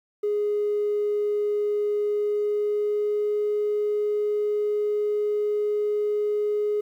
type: tone with pitch glide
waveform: triangle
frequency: 415.3 to 417.9 Hz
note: G#4 to G#4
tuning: 0 to +11 cents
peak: -18 dBFS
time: 0.23-6.81 s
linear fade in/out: 10 ms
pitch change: +11 cents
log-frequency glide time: 2.02-3.37 s
effects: tanh soft clip ceiling -19 dBFS + 10-bit